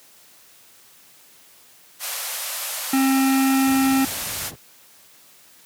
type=band-pass noise; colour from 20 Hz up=white; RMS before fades=-29 dBFS; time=1.99-4.52 s; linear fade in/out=50 ms; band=500 to 15000 Hz; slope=96 dB/octave
type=harmonic tone; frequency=267.4 Hz; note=C4; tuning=38 cents sharp; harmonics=1 / 3 / 5 / 7 / 9 / 10; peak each=-16 / -26 / -30 / -33 / -35 / -36 dBFS; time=2.93-4.05 s; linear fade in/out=5 ms
type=noise with tremolo; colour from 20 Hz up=brown; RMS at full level=-32 dBFS; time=3.66-4.56 s; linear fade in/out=10 ms; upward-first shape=triangle; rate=20 Hz; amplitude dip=45%
effects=white hiss -51 dBFS RMS until 5.65 s + high-pass 100 Hz 12 dB/octave